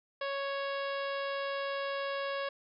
harmonic tone, 554.4 Hz, C#5, in tune, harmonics 1 / 2 / 3 / 4 / 5 / 6 / 7 / 8 / 9, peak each -35 / -39 / -41 / -48 / -46 / -48 / -51 / -54 / -53 dBFS, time 0.21-2.49 s, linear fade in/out 5 ms, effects none

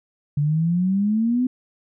sine exponential sweep, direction up, 142.6 to 257.4 Hz, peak -17 dBFS, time 0.37-1.47 s, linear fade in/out 5 ms, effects none

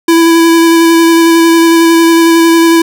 square tone with vibrato, 331.9 Hz, E4, 12 cents sharp, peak -4 dBFS, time 0.08-2.82 s, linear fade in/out 5 ms, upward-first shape square, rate 11 Hz, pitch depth 10 cents each way, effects none

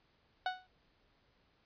30% pulse tone with exponential decay, 740 Hz, F#5, in tune, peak -27 dBFS, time 0.46-0.67 s, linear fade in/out 2 ms, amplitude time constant 45 ms, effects pink hiss -72 dBFS RMS until 1.65 s + resampled to 11025 Hz

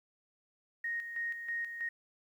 sine tone with tremolo, 1864.7 Hz, A#6, in tune, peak -33 dBFS, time 0.84-1.89 s, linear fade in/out 5 ms, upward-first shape square, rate 3.1 Hz, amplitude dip 55%, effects 11-bit

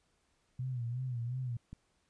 sine tone with vibrato, 123.3 Hz, B2, 2 cents flat, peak -34 dBFS, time 0.59-1.57 s, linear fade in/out 5 ms, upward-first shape sine, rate 2.8 Hz, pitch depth 95 cents each way
click, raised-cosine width 5 ms, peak -33 dBFS, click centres 1.73 s
effects pink hiss -75 dBFS RMS until 2.09 s + resampled to 22050 Hz

